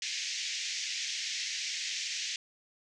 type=band-pass noise; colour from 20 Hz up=white; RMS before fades=-36 dBFS; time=0.02-2.36 s; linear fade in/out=2 ms; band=1900 to 6600 Hz; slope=48 dB/octave; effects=none